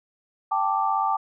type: chord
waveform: sine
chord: G suspended second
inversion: none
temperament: equal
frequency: 784 / 880 / 1174.7 Hz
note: G5 / A5 / D6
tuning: 0 / 0 / 0 cents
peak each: -25 dBFS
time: 0.51-1.17 s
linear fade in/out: 10 ms
effects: none